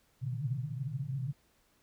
white band-pass noise, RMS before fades -36 dBFS, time 0.21-1.33 s, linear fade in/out 5 ms, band 120 to 150 Hz, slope 96 dB/octave, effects pink hiss -70 dBFS RMS until 1.82 s

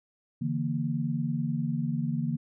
sine tone cluster, 143.2 / 163.4 / 232.8 Hz, D3 / E3 / A#3, -43 / -15 / -2 cents, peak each -31 dBFS, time 0.41-2.37 s, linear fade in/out 10 ms, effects none

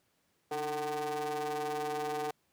40% pulse ring-modulated tone, 152.8 Hz, D#3, 31 cents flat, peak -29 dBFS, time 0.51-2.31 s, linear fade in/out 5 ms, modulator 601 Hz, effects pink hiss -74 dBFS RMS until 2.52 s + high-pass 100 Hz 12 dB/octave

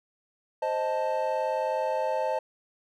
triangle chord, A diminished, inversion first, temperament equal, 523.3 / 622.3 / 880 Hz, C5 / Eb5 / A5, 0 / 0 / 0 cents, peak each -28 dBFS, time 0.62-2.39 s, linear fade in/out 5 ms, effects none

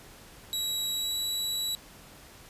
sawtooth tone with pitch glide, 3881 to 3915 Hz, B7 to B7, -31 to -16 cents, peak -26 dBFS, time 0.53-1.75 s, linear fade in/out 0 ms, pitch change +15 cents, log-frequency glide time 0.92-1.18 s, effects pink hiss -51 dBFS RMS until 2.49 s + resampled to 32000 Hz

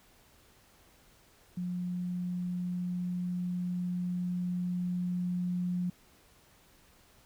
sine tone with level ramp, 178.6 Hz, F3, 39 cents sharp, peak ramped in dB -32 to -29 dBFS, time 1.57-5.9 s, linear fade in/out 5 ms, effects pink hiss -62 dBFS RMS until 7.25 s

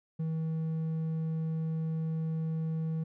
sine tone with hard clipping, 160.4 Hz, E3, 47 cents flat, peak -31 dBFS, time 0.19-3.04 s, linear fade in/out 10 ms, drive 3 dB, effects none

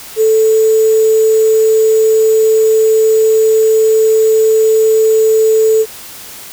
sine tone with sample-and-hold, 440 Hz, A4, in tune, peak -6 dBFS, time 0.16-5.86 s, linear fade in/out 50 ms, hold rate 7350 Hz, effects white hiss -31 dBFS RMS until 6.52 s

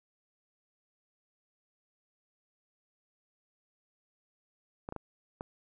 clicks, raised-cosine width 1 ms, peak -24 dBFS, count 4, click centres 4.889 / 4.924 / 4.963 / 5.409 s, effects none

